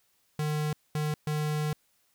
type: tone bursts at uneven times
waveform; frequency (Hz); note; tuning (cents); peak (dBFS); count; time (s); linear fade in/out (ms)
square; 151.5; D#3; -46; -28; 3; 0.39-0.73 / 0.95-1.14 / 1.27-1.73; 2
effects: white hiss -70 dBFS RMS until 2.14 s